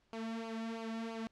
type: tone with flanger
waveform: sawtooth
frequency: 226 Hz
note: A3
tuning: 47 cents sharp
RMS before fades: -41 dBFS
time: 0.13-1.27 s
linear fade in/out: 0 ms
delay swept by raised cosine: 0.53 to 2.53 ms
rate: 3 Hz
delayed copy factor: -0.7
effects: pink hiss -74 dBFS RMS until 1.31 s + low-pass 5000 Hz 12 dB/octave